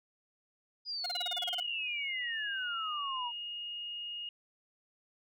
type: exponential sweep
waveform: sine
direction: down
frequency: 4978 to 932 Hz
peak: -35 dBFS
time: 0.85-3.32 s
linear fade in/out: 50 ms
type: tone bursts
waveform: sawtooth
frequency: 715 Hz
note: F5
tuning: 41 cents sharp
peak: -32 dBFS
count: 11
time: 1.04-1.602 s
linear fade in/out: 5 ms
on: 22 ms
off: 32 ms
type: tone with pitch glide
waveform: sine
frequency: 2892 to 2860 Hz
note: F#7 to F7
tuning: -40 to +41 cents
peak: -38 dBFS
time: 1.15-4.29 s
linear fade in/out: 2 ms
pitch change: -19 cents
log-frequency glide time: 1.53-2.21 s
effects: none